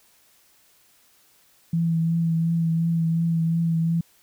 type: tone with vibrato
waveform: sine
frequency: 165.4 Hz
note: E3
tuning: 6 cents sharp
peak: -19 dBFS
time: 1.73-4.01 s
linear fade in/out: 5 ms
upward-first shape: triangle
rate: 2.8 Hz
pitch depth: 25 cents each way
effects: white hiss -59 dBFS RMS until 4.22 s